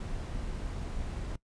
brown noise, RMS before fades -36 dBFS, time 0-1.36 s, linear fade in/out 5 ms, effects noise-tail reverb RT60 0.1 s tail -20 dB re dry + resampled to 22050 Hz

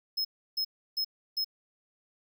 square tone bursts, 5160 Hz, E8, 38 cents flat, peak -28 dBFS, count 4, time 0.17-1.446 s, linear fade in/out 10 ms, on 79 ms, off 320 ms, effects none

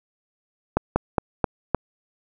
slowing click train, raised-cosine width 1 ms, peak -4 dBFS, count 5, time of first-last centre 0.77-1.747 s, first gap 190 ms, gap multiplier 1.17, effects none

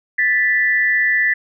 sine tone pair together, 1760 / 1975.5 Hz, A6 / B6, 0 / 0 cents, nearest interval major second, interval 200 cents, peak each -16 dBFS, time 0.18-1.34 s, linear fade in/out 10 ms, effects none

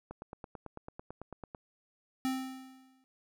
click train, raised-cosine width 1 ms, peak -29 dBFS, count 14, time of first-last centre 0.11-1.548 s, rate 9.04 Hz
square tone with exponential decay, 261.6 Hz, C4, in tune, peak -29 dBFS, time 2.25-3.04 s, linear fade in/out 0 ms, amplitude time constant 170 ms
effects none

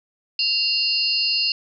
sine tone cluster, 2777 / 4233 / 4630 / 5020 Hz, F7 / C8 / D8 / D#8, -10 / +19 / -25 / +15 cents, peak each -24 dBFS, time 0.39-1.52 s, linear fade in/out 2 ms, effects none

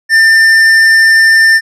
triangle tone with tanh clipping, 1794 Hz, A6, 33 cents sharp, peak -5 dBFS, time 0.09-1.61 s, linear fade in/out 50 ms, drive 14 dB, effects none

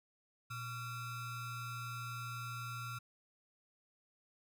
square ring-modulated tone, 626 Hz, D#5, 10 cents sharp, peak -39 dBFS, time 0.5-2.99 s, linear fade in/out 10 ms, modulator 746 Hz, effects none

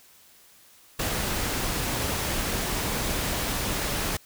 pink noise, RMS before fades -28 dBFS, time 0.99-4.17 s, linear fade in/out 5 ms, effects white hiss -55 dBFS RMS until 4.25 s

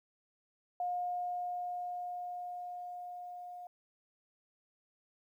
sine tone with level ramp, 714 Hz, F5, 38 cents sharp, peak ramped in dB -32 to -44 dBFS, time 0.8-3.67 s, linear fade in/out 2 ms, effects 12-bit

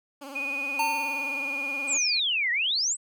15% pulse tone with vibrato, 277.2 Hz, C#4, in tune, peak -32 dBFS, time 0.21-1.98 s, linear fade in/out 10 ms, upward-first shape triangle, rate 19 Hz, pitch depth 100 cents each way
sine tone with pitch glide, 2473 to 2440 Hz, D#7 to D#7, -11 to -34 cents, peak -28 dBFS, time 0.35-2.2 s, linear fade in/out 10 ms, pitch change -23 cents, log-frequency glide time 0.71-1.33 s
square tone with exponential decay, 900 Hz, A5, 39 cents sharp, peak -23 dBFS, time 0.79-1.81 s, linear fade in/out 5 ms, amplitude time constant 220 ms
sine exponential two-way sweep, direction down then up, 8372 to 1851 to 8372 Hz, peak -23 dBFS, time 1.87-2.97 s, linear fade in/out 50 ms, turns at 2.51 s
effects none

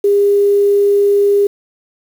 sine tone with quantisation, 404.4 Hz, G#4, 46 cents flat, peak -8 dBFS, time 0.04-1.47 s, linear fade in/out 5 ms, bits 6, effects none

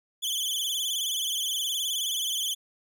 sawtooth tone with vibrato, 3252 Hz, G#7, 37 cents flat, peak -24 dBFS, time 0.22-2.55 s, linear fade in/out 20 ms, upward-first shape sine, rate 19 Hz, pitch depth 120 cents each way, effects none

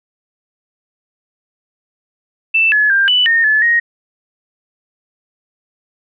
sine tone with pitch steps, 2657 / 1705 / 1590 / 2977 / 1836 / 1727 / 1874 Hz, E7 / G#6 / G6 / F#7 / A#6 / A6 / A#6, +13 / +45 / +24 / +10 / -27 / -33 / +9 cents, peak -9 dBFS, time 2.54-3.8 s, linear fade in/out 10 ms, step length 180 ms, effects none

